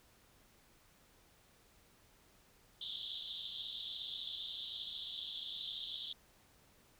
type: band-pass noise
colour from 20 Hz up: white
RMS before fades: -45 dBFS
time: 2.81-6.13 s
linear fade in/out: 5 ms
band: 3200 to 3800 Hz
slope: 96 dB/octave
effects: pink hiss -67 dBFS RMS until 6.99 s